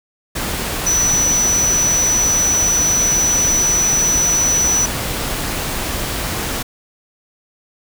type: tone in noise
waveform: sine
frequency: 5940 Hz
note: F#8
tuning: 6 cents sharp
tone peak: -13 dBFS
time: 0.86-4.86 s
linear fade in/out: 10 ms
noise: pink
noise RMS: -22 dBFS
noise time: 0.35-6.63 s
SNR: +6 dB
effects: none